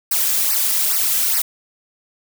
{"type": "noise with flanger", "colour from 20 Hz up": "blue", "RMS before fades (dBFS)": -18, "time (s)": [0.11, 1.42], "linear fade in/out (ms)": 5, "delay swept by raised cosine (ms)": [0.28, 2.78], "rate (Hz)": 2.4, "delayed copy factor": -0.95, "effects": []}